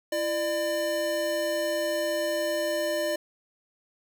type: tone pair together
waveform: square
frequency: 336 / 598.7 Hz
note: E4 / D5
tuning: +33 / +33 cents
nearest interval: minor seventh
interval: 1000 cents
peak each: -34 / -27 dBFS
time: 0.12-3.16 s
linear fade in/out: 5 ms
effects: none